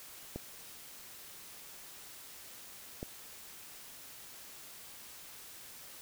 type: clicks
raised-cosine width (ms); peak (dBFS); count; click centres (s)
2; -25; 2; 0.36 / 3.029
effects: white hiss -51 dBFS RMS until 6.01 s